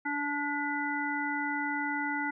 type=harmonic tone with a mistuned harmonic; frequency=290 Hz; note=D4; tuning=22 cents flat; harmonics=1 / 3 / 5 / 7; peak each=-35 / -35 / -35 / -35 dBFS; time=0.05-2.31 s; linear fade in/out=10 ms; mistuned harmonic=7; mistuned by=-29 cents; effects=none